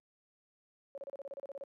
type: tone bursts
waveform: sine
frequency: 554.4 Hz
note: C#5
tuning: in tune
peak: -40 dBFS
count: 12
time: 0.95-1.637 s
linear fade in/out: 0 ms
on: 27 ms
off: 33 ms
effects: added 41 Hz sine -70 dBFS peak until 1.72 s + high-pass 300 Hz 12 dB/octave